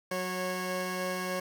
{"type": "tone pair together", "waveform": "15% pulse", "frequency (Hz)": [184.1, 549], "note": ["F#3", "C#5"], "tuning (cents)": [-8, -17], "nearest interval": "octave + perfect fifth", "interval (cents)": 1891, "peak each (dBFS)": -28, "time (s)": [0.11, 1.4], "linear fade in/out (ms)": 5, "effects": []}